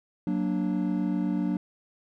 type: chord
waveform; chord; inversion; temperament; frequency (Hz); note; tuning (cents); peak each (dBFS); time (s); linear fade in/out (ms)
triangle; Gb augmented; none; equal; 185 / 233.1 / 293.7; Gb3 / Bb3 / D4; 0 / 0 / 0; -26 / -29 / -27; 0.27-1.57; 2
effects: none